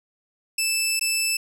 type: tone with dropouts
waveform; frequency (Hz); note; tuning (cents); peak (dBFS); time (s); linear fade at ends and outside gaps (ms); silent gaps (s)
15% pulse; 2637; E7; 0; -14; 0.58-1.37; 5; 0.995-1.01
effects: none